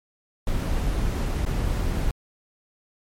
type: noise with dropouts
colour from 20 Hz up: brown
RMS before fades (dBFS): -24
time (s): 0.47-2.11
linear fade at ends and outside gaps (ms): 2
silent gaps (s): 1.452-1.462
effects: MP3 64 kbps